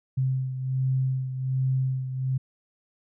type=beating tone pair; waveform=sine; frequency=130.81 / 132.11 Hz; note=C3 / C3; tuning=0 / +17 cents; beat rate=1.3 Hz; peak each=-24 / -31 dBFS; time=0.17-2.38 s; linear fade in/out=10 ms; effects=none